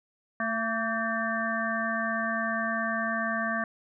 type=harmonic tone with a mistuned harmonic; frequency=224.4 Hz; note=A3; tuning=34 cents sharp; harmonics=1 / 3 / 5 / 7 / 8; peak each=-33 / -33 / -33 / -33 / -33 dBFS; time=0.4-3.64 s; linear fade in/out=2 ms; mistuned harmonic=5; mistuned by=+42 cents; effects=none